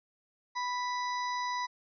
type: harmonic tone with a mistuned harmonic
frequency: 987.8 Hz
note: B5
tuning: in tune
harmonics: 1 / 2 / 4 / 5 / 6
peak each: -32 / -39 / -45 / -46 / -50 dBFS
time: 0.55-1.67 s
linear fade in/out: 20 ms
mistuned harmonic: 5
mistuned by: +17 cents
effects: none